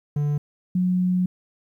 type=tone pair in turn; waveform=triangle / sine; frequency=146.5 / 181.93 Hz; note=D3 / F#3; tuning=-4 / -29 cents; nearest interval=major third; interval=375 cents; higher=second; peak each=-18 dBFS; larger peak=neither; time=0.16-0.38 / 0.75-1.26 s; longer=second; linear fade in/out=5 ms; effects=10-bit